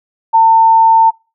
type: tone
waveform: sine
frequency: 900 Hz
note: A5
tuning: 39 cents sharp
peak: -4 dBFS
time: 0.33-1.11 s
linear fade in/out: 20 ms
effects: noise-tail reverb RT60 0.3 s tail -24 dB re dry